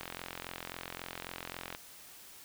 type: click train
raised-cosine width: 0.3 ms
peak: -23 dBFS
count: 77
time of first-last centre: 0.01-1.749 s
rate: 43.7 Hz
effects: white hiss -53 dBFS RMS until 2.44 s